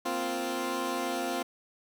15% pulse chord, Bb suspended second, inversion none, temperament equal, 233.1 / 261.6 / 349.2 Hz, Bb3 / C4 / F4, 0 / 0 / 0 cents, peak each -33 / -27 / -27 dBFS, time 0.05-1.43 s, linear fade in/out 10 ms, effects none

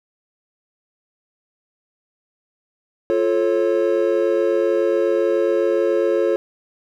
triangle chord, F augmented, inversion none, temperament just, 349.2 / 436.5 / 545.7 Hz, F4 / A4 / C#5, 0 / -14 / -27 cents, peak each -18 dBFS, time 3.1-6.36 s, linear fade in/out 0 ms, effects none

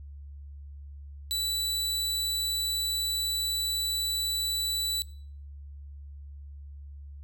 sawtooth tone, 3956 Hz, B7, 2 cents sharp, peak -24 dBFS, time 1.31-5.02 s, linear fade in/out 0 ms, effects noise-tail reverb RT60 0.5 s tail -21 dB re dry + added 71 Hz sine -41 dBFS peak until 7.23 s

